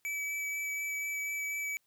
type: tone with vibrato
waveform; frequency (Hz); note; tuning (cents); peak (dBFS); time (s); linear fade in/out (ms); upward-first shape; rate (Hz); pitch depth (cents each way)
square; 2296; D7; -40; -34; 0.05-1.77; 0; sine; 4.1; 9
effects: white hiss -75 dBFS RMS until 1.86 s